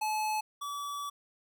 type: tone pair in turn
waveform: square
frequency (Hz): 860 / 1148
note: A5 / D6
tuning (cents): -40 / -40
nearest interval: perfect fourth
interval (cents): 500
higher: second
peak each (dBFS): -30 / -36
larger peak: first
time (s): 0.01-0.41 / 0.61-1.1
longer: second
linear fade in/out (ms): 10
effects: none